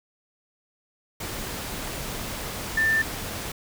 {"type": "tone in noise", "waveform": "sine", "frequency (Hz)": 1781, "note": "A6", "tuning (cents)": 21, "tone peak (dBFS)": -19, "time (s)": [2.77, 3.02], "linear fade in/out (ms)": 5, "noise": "pink", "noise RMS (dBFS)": -33, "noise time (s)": [1.2, 3.52], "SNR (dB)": 11, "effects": []}